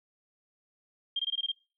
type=tone bursts; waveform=sine; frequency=3200 Hz; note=G7; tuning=35 cents sharp; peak=-27 dBFS; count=7; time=1.16-1.518 s; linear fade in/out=5 ms; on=34 ms; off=20 ms; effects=noise-tail reverb RT60 0.4 s tail -26 dB re dry